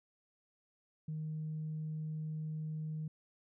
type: tone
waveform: sine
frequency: 155.56 Hz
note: D#3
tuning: in tune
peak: -36 dBFS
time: 1.08-3.08 s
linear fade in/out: 5 ms
effects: tanh soft clip ceiling -33 dBFS